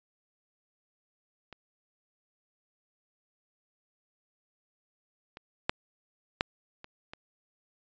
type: clicks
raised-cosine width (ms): 0.3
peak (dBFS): -29 / -28 / -9 / -9 / -28 / -26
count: 6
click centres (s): 1.527 / 5.371 / 5.695 / 6.409 / 6.844 / 7.135
effects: resampled to 16000 Hz